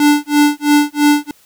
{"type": "tone with tremolo", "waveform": "square", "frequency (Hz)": 293.7, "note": "D4", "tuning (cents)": 0, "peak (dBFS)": -7, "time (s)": [0, 1.31], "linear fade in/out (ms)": 2, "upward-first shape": "sine", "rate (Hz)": 3, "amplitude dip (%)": 100, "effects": ["white hiss -50 dBFS RMS until 1.45 s"]}